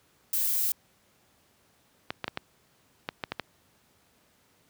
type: noise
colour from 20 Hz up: violet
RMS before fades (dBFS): -27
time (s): 0.33-0.72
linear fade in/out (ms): 2
type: clicks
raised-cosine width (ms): 0.3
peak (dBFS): -14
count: 8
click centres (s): 2.105 / 2.243 / 2.28 / 2.374 / 3.089 / 3.238 / 3.32 / 3.397
effects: pink hiss -65 dBFS RMS until 4.69 s + high-pass 80 Hz 12 dB/octave